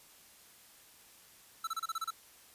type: tone bursts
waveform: square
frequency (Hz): 1324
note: E6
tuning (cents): +7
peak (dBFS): -34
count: 8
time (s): 1.64-2.106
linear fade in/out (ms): 5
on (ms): 32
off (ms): 30
effects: white hiss -59 dBFS RMS until 2.54 s + resampled to 32000 Hz